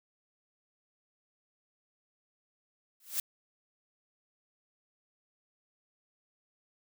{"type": "noise with exponential growth", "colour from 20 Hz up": "blue", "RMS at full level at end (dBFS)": -28, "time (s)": [3, 3.2], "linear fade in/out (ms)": 2, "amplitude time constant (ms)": 43, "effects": []}